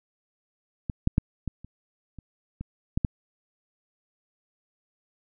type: clicks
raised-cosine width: 5 ms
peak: -16 / -8 / -7 / -17 / -30 / -29 / -22 / -12 / -10 dBFS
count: 9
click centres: 0.898 / 1.074 / 1.181 / 1.477 / 1.646 / 2.187 / 2.61 / 2.975 / 3.048 s
effects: none